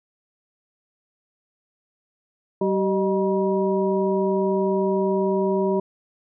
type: harmonic tone with a mistuned harmonic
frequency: 192.1 Hz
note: G3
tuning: 35 cents flat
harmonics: 1 / 2 / 3 / 5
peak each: -24 / -21 / -27 / -29 dBFS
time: 2.61-5.8 s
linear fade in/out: 5 ms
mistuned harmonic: 3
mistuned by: +110 cents
effects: none